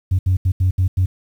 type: tone bursts at uneven times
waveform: sine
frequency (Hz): 92.5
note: F#2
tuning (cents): 0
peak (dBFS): -11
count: 6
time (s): 0.11-0.19 / 0.26-0.37 / 0.45-0.52 / 0.6-0.71 / 0.78-0.88 / 0.97-1.06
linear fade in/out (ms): 10
effects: tanh soft clip ceiling -10 dBFS + 8-bit